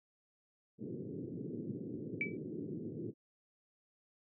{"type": "band-pass noise", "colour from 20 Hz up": "white", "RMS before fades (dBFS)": -43, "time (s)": [0.78, 3.14], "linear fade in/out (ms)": 50, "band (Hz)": [110, 410], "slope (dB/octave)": 48}
{"type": "tone with exponential decay", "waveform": "sine", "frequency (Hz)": 2300, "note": "D7", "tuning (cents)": -37, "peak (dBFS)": -29, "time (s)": [2.21, 2.37], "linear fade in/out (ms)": 1, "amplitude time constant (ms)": 33}
{"effects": []}